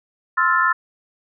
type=chord; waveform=sine; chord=F major seventh; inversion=second; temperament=equal with one note detuned; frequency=1046.5 / 1313.2 / 1396.9 / 1760 Hz; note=C6 / E6 / F6 / A6; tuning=0 / -7 / 0 / 0 cents; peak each=-20 dBFS; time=0.37-0.73 s; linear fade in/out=10 ms; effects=none